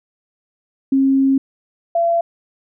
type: tone pair in turn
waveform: sine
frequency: 270 / 678.4 Hz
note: C#4 / E5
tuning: -45 / +50 cents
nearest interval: octave + major third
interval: 1595 cents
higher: second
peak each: -11 / -13 dBFS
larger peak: first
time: 0.92-1.38 / 1.95-2.21 s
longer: first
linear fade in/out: 5 ms
effects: none